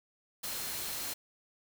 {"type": "tone in noise", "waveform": "sine", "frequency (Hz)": 4186, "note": "C8", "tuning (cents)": 0, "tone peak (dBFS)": -48, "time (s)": [0.43, 1.14], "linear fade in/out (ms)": 10, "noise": "white", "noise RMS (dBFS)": -38, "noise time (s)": [0.43, 1.14], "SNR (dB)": -13, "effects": []}